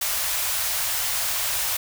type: band-stop noise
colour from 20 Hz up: white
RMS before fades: -25 dBFS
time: 0.01-1.77 s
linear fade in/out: 5 ms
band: 110 to 580 Hz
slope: 24 dB/octave
effects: none